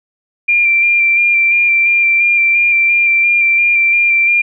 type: tone with vibrato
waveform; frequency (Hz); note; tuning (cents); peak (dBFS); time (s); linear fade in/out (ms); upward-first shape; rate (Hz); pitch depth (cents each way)
sine; 2377; D7; +20; -8; 0.48-4.42; 10; square; 2.9; 17
effects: none